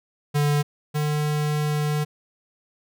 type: tone pair in turn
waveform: square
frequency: 146.4 / 149.91 Hz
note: D3 / D3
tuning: -5 / +36 cents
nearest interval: unison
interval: 41 cents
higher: second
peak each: -19 / -22 dBFS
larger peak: first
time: 0.34-0.63 / 0.94-2.05 s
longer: second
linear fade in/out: 20 ms
effects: none